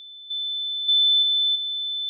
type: tone with level steps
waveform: sine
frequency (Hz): 3520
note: A7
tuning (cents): 0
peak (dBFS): -39 / -25 / -15 / -18 / -25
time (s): 0-2.09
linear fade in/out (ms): 0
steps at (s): 0.3 / 0.88 / 1.22 / 1.55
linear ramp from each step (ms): 10
effects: none